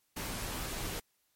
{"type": "noise with comb filter", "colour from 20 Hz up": "pink", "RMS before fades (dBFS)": -38, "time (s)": [0.16, 1], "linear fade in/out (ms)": 10, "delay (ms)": 14, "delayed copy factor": -0.5, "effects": ["white hiss -75 dBFS RMS until 1.35 s", "MP3 64 kbps"]}